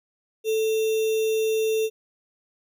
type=tone with sample-and-hold; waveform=sine; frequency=440 Hz; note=A4; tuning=in tune; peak=-20 dBFS; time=0.44-1.9 s; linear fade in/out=50 ms; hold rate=3150 Hz; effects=none